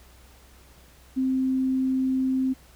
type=tone; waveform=sine; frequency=261.6 Hz; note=C4; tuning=in tune; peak=-21 dBFS; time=1.16-2.54 s; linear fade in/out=20 ms; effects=added 63 Hz sine -52 dBFS peak until 2.75 s + pink hiss -55 dBFS RMS until 2.75 s